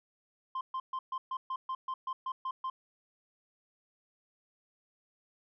sine tone bursts, 1046.5 Hz, C6, in tune, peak -30 dBFS, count 12, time 0.55-2.7 s, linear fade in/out 5 ms, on 60 ms, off 130 ms, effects tanh soft clip ceiling -32 dBFS

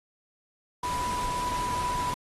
sine tone in noise, 987.8 Hz, B5, in tune, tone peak -28 dBFS, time 0.83-2.14 s, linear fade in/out 5 ms, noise pink, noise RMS -36 dBFS, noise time 0.83-2.14 s, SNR +5 dB, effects low-pass 12000 Hz 12 dB/octave + AAC 32 kbps

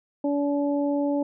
harmonic tone, 286.2 Hz, D4, 45 cents flat, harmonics 1 / 2 / 3, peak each -23 / -27 / -35 dBFS, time 0.24-1.23 s, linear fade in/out 5 ms, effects none

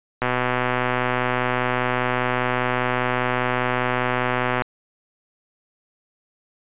click train, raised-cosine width 0.5 ms, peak -6 dBFS, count 551, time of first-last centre 0.22-4.62 s, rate 125 Hz, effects resampled to 8000 Hz

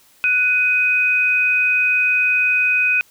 sine tone pair together, 1480 / 2507 Hz, F#6 / D#7, 0 / +12 cents, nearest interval major sixth, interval 912 cents, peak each -22 / -14 dBFS, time 0.24-3.01 s, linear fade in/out 0 ms, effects white hiss -53 dBFS RMS until 3.1 s

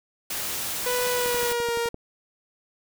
white noise, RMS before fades -30 dBFS, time 0.3-1.53 s, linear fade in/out 5 ms
sawtooth tone with pitch glide, 493.9 to 468.1 Hz, B4 to A#4, 0 to +7 cents, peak -20 dBFS, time 0.86-1.89 s, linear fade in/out 5 ms, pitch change -93 cents, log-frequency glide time 1.11-1.75 s
click train, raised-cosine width 2 ms, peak -25 dBFS, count 9, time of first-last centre 1.26-1.944 s, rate 11.7 Hz
effects none

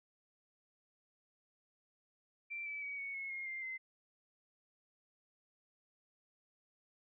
sine tone with pitch steps, 2349 / 2306 / 2264 / 2222 / 2182 / 2142 / 2102 / 2064 Hz, D7 / D7 / C#7 / C#7 / C#7 / C7 / C7 / C7, 0 / -32 / +36 / +4 / -28 / +40 / +7 / -24 cents, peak -40 dBFS, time 2.5-3.78 s, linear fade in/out 20 ms, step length 160 ms, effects none

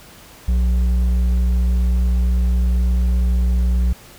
sine tone with hard clipping, 61 Hz, B1, 21 cents flat, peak -15 dBFS, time 0.48-3.93 s, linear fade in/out 5 ms, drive 5 dB, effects pink hiss -43 dBFS RMS until 4.18 s

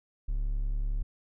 triangle tone, 35.56 Hz, C#1, 45 cents sharp, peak -25 dBFS, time 0.28-1.03 s, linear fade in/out 10 ms, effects none

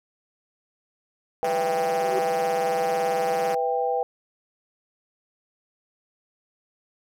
sine chord, E minor, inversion second, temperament just, 494.4 / 659.3 / 791.1 Hz, B4 / E5 / G5, +2 / 0 / +16 cents, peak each -25 / -30 / -25 dBFS, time 1.43-4.03 s, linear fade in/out 0 ms
5% pulse tone with vibrato, 184.7 Hz, F#3, 3 cents flat, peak -20 dBFS, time 1.44-3.55 s, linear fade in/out 5 ms, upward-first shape triangle, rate 18 Hz, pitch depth 270 cents each way
triangle tone with exponential growth, 380 Hz, F#4, 46 cents sharp, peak -20 dBFS, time 1.88-2.19 s, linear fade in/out 2 ms, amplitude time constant 66 ms
effects none

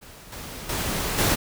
pink noise with level steps, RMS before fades -45 / -37 / -27 / -21 dBFS, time 0.01-1.36 s, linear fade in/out 20 ms, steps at 0.32 / 0.69 / 1.18 s, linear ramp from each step 5 ms, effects none

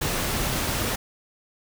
pink noise, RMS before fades -26 dBFS, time 0.01-0.96 s, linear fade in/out 10 ms, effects none

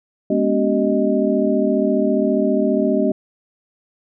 sine tone cluster, 207.2 / 242 / 282 / 384 / 620 Hz, G#3 / B3 / C#4 / G4 / D#5, -4 / -35 / +30 / -36 / -6 cents, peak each -21 dBFS, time 0.3-3.12 s, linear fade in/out 5 ms, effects none

